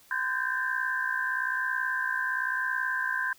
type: tone cluster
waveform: sine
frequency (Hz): 1024 / 1514 / 1572 / 1633 / 1782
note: C6 / F#6 / G6 / G#6 / A6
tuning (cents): -38 / +39 / +4 / -30 / +22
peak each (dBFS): -34 / -38 / -29 / -35 / -37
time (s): 0.11-3.33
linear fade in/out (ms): 2
effects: white hiss -58 dBFS RMS until 3.38 s